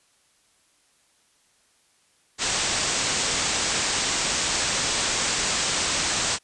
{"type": "low-pass noise", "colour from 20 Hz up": "white", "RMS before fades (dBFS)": -25, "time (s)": [2.38, 6.39], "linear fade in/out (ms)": 50, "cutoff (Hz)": 8400, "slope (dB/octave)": 96, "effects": ["white hiss -63 dBFS RMS until 6.43 s", "resampled to 24000 Hz"]}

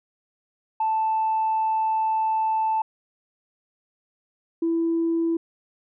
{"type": "tone pair in turn", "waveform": "sine", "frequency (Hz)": [880, 331.8], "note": ["A5", "E4"], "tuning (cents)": [0, 11], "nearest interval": "octave + perfect fourth", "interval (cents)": 1689, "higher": "first", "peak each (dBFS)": -19, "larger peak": "neither", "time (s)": [[0.8, 2.82], [4.62, 5.37]], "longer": "first", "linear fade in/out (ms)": 5, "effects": ["tanh soft clip ceiling -16 dBFS"]}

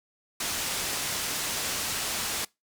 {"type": "low-pass noise", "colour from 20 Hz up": "white", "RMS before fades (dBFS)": -31, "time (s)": [0.4, 2.45], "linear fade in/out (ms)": 5, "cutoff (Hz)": 9200, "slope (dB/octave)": 12, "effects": ["noise-tail reverb RT60 0.2 s tail -23 dB re dry"]}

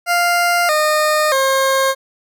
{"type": "tone with pitch steps", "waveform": "20% pulse", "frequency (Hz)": [698.5, 611.6, 535.5], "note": ["F5", "D#5", "C5"], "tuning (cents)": [0, -30, 40], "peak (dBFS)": -8, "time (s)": [0.06, 1.95], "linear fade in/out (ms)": 50, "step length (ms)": 630, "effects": []}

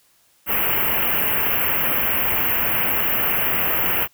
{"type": "band-stop noise", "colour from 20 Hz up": "white", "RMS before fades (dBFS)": -20, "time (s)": [0.46, 4.08], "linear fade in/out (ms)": 50, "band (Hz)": [3000, 12000], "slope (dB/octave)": 96, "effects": ["white hiss -59 dBFS RMS until 4.13 s"]}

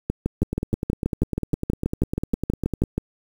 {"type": "two click trains", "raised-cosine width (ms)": 3, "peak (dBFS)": [-11, -9], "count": [25, 19], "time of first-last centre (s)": [[0.43, 2.837], [0.1, 2.98]], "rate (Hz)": [9.97, 6.25], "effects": ["7-bit"]}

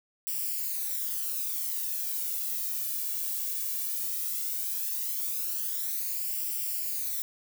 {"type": "noise with flanger", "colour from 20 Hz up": "violet", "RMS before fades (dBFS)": -32, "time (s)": [0.27, 7.22], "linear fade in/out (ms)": 0, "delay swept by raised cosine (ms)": [0.38, 1.78], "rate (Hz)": 0.16, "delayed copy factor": 0.7, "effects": []}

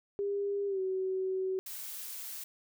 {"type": "tone with pitch glide", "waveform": "sine", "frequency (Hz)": [402.1, 377.3], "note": ["G4", "F#4"], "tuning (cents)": [44, 34], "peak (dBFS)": -30, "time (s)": [0.19, 1.59], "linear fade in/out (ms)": 0, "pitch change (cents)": -110, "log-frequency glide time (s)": [0.67, 0.8]}
{"type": "noise", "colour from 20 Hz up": "blue", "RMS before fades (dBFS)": -42, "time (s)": [1.66, 2.44], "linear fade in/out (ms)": 5}
{"effects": []}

